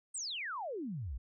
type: exponential sweep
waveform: sine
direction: down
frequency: 8780 to 52 Hz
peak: -37 dBFS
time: 0.14-1.18 s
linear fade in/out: 10 ms
effects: none